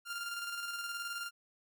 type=tone with tremolo; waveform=sawtooth; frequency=1396.9 Hz; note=F6; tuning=in tune; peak=-33 dBFS; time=0.05-1.31 s; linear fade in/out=50 ms; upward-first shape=square; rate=19 Hz; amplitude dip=35%; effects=none